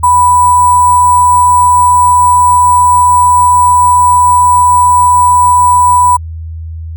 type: tone with sample-and-hold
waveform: sine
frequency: 987.8 Hz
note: B5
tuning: in tune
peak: -3 dBFS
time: 0.03-6.17 s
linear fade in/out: 10 ms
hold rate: 8820 Hz
effects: added 81 Hz sine -19 dBFS peak until 6.96 s